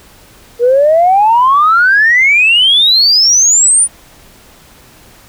sine exponential sweep, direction up, 466.2 to 9610 Hz, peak -4 dBFS, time 0.59-3.88 s, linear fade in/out 50 ms, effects tanh soft clip ceiling 0 dBFS + pink hiss -41 dBFS RMS until 5.28 s

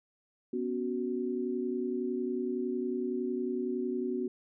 sine chord, B suspended second, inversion none, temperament just, 246.9 / 277.8 / 370.4 Hz, B3 / C#4 / F#4, 0 / +4 / +2 cents, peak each -34 / -38 / -33 dBFS, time 0.53-4.28 s, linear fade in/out 5 ms, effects none

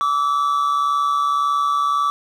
triangle tone pair together, 1154 / 1295.8 Hz, D6 / E6, -31 / -30 cents, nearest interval major second, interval 201 cents, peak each -15 / -22 dBFS, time 0.01-2.1 s, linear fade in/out 0 ms, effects none

